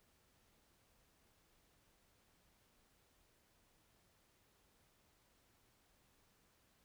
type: silence
effects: pink hiss -74 dBFS RMS until 6.84 s